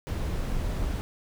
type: noise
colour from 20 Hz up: brown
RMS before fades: -29 dBFS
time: 0.07-1.01 s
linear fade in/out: 0 ms
effects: none